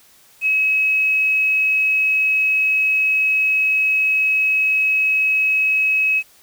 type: tone with quantisation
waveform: sine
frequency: 2561 Hz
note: D#7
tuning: 49 cents sharp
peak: -14 dBFS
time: 0.41-6.23 s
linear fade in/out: 50 ms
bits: 7
effects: white hiss -51 dBFS RMS until 6.42 s